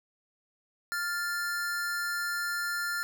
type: tone pair together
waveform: square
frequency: 1400 / 1756.3 Hz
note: F6 / A6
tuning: +4 / -4 cents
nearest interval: major third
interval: 392 cents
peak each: -32 / -36 dBFS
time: 0.92-3.03 s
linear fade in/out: 0 ms
effects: none